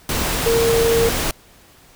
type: tone in noise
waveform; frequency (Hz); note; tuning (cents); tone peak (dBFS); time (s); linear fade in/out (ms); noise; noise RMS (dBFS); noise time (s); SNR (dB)
sine; 460.5; A#4; -21; -14; 0.46-1.09; 2; pink; -21; 0.09-1.31; +4
effects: pink hiss -49 dBFS RMS until 1.95 s